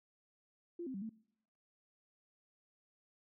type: tone with pitch steps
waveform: sine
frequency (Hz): 345.2 / 261.6 / 194.3 / 222.2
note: F4 / C4 / G3 / A3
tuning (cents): -20 / 0 / -15 / +17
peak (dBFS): -40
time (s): 0.79-1.094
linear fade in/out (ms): 5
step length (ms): 76
effects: noise-tail reverb RT60 0.8 s tail -25 dB re dry